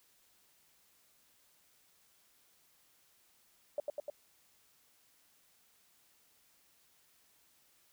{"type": "tone with echo", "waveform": "sine", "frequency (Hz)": 587.3, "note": "D5", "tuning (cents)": 0, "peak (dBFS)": -31, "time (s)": [3.78, 3.8], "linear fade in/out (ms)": 2, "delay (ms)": 100, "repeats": 3, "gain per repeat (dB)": -2, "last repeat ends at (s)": 4.1, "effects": ["white hiss -69 dBFS RMS until 7.92 s"]}